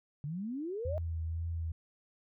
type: exponential sweep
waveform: sine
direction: up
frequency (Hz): 138.59 to 646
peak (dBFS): -35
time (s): 0.24-0.98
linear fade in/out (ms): 0
type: tone with vibrato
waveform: sine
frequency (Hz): 82.41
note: E2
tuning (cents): 0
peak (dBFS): -33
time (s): 0.85-1.72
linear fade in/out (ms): 5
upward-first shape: triangle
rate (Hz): 2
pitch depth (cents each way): 35
effects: none